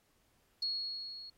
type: tone with level ramp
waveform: sine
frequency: 4324 Hz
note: C#8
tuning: 44 cents flat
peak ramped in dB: -31 to -46 dBFS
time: 0.62-1.3 s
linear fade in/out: 5 ms
effects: pink hiss -73 dBFS RMS until 1.37 s + AAC 48 kbps